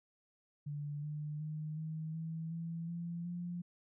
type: tone with pitch steps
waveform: sine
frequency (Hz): 146.3 / 150.07 / 153.93 / 157.89 / 161.96 / 166.12 / 170.4 / 174.79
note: D3 / D3 / D#3 / D#3 / E3 / E3 / F3 / F3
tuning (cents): -6 / +38 / -18 / +26 / -30 / +14 / -42 / +2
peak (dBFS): -38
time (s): 0.66-3.62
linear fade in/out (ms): 10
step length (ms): 370
effects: none